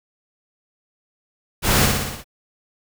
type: noise with echo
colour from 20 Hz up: pink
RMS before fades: -18 dBFS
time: 1.62-1.89 s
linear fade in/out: 50 ms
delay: 59 ms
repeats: 6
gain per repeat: -3 dB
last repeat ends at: 2.244 s
effects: none